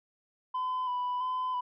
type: tone with vibrato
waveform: sine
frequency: 1003 Hz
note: B5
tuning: 26 cents sharp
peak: -27 dBFS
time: 0.54-1.61 s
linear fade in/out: 10 ms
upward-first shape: square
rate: 1.5 Hz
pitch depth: 22 cents each way
effects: tanh soft clip ceiling -28 dBFS